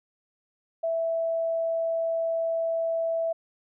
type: tone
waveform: sine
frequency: 659.3 Hz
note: E5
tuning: in tune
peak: -24 dBFS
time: 0.83-3.33 s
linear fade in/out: 10 ms
effects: none